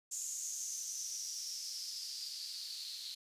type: noise with band-pass filter sweep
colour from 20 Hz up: blue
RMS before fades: -43 dBFS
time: 0.11-3.15 s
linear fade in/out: 10 ms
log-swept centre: 7000 to 4100 Hz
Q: 7.4
effects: resampled to 32000 Hz